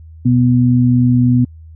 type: tone pair together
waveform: sine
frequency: 123.52 / 246.9 Hz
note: B2 / B3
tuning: +1 / 0 cents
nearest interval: octave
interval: 1199 cents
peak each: -11 dBFS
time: 0.25-1.45 s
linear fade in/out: 10 ms
effects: added 80 Hz sine -34 dBFS peak until 1.75 s